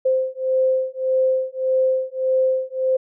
sine beating tone pair, 520 / 521.7 Hz, C5 / C5, -11 / -5 cents, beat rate 1.7 Hz, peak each -20 dBFS, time 0.05-2.97 s, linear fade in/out 10 ms, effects none

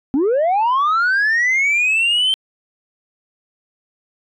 sine linear sweep, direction up, 250.9 to 3136 Hz, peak -11 dBFS, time 0.14-2.34 s, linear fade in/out 0 ms, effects tanh soft clip ceiling -12 dBFS

